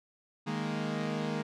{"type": "chord", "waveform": "sawtooth", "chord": "D# suspended fourth", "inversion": "none", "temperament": "equal", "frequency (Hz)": [155.56, 207.7, 233.1], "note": ["D#3", "G#3", "A#3"], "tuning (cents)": [0, 0, 0], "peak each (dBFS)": -32, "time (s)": [0.46, 1.43], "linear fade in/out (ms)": 20, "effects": ["low-pass 5000 Hz 12 dB/octave"]}